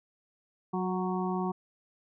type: harmonic tone with a mistuned harmonic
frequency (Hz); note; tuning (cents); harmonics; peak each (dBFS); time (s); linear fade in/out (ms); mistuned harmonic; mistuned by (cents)
185; F#3; 0; 1 / 2 / 4 / 5 / 6; -31 / -34 / -37 / -38 / -39; 0.73-1.52; 10; 2; -22
effects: none